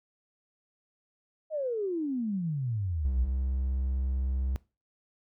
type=exponential sweep; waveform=sine; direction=down; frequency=645 to 51 Hz; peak=-28 dBFS; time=1.5-3.3 s; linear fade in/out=50 ms
type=tone; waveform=triangle; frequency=65.41 Hz; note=C2; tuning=in tune; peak=-25 dBFS; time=3.05-4.56 s; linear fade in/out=0 ms
effects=noise-tail reverb RT60 0.3 s tail -21 dB re dry + tanh soft clip ceiling -16 dBFS